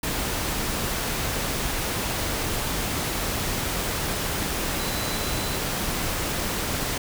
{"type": "tone in noise", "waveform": "sine", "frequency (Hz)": 4008, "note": "B7", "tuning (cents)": 25, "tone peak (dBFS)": -37, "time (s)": [4.79, 5.57], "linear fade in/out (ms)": 5, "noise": "pink", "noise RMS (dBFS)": -27, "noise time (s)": [0.03, 6.98], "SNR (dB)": -13, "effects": []}